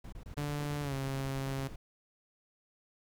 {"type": "noise bursts", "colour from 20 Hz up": "brown", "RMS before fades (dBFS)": -45, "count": 16, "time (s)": [0.04, 1.76], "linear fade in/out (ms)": 5, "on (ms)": 85, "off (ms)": 24}
{"type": "tone with pitch glide", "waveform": "sawtooth", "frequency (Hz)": [146, 135.44], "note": ["D3", "C#3"], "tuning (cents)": [-10, -40], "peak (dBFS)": -30, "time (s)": [0.37, 1.68], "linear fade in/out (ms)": 10, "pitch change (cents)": -130, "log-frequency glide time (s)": [0.82, 0.94]}
{"effects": []}